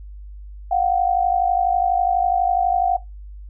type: tone pair together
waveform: sine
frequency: 710 / 762.1 Hz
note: F5 / G5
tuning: +28 / -49 cents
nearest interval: minor second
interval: 123 cents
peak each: -19 dBFS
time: 0.71-2.97 s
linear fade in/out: 5 ms
effects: noise-tail reverb RT60 0.2 s tail -18 dB re dry + added 50 Hz sine -34 dBFS peak until 3.49 s